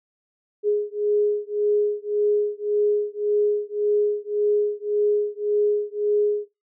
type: beating tone pair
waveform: sine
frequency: 415.3 / 417.1 Hz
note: G#4 / G#4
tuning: 0 / +7 cents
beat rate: 1.8 Hz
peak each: -22 dBFS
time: 0.63-6.48 s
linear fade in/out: 50 ms
effects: noise-tail reverb RT60 0.2 s tail -18 dB re dry